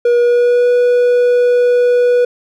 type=tone with pitch glide; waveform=triangle; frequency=479.8 to 489 Hz; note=A#4 to B4; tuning=+50 to -17 cents; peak=-6 dBFS; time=0.05-2.25 s; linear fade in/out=5 ms; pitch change=+33 cents; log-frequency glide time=0.19-0.69 s; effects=none